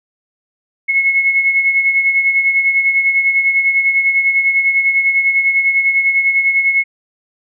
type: beating tone pair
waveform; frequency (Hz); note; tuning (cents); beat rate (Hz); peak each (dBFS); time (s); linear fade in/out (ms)
sine; 2181 / 2191; C#7 / C#7; -29 / -21; 10; -11 / -19; 0.88-6.84; 20
effects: none